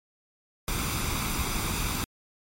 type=noise with comb filter; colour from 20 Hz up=pink; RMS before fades=-29 dBFS; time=0.68-2.04 s; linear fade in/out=0 ms; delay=0.83 ms; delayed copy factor=+0.55; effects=MP3 64 kbps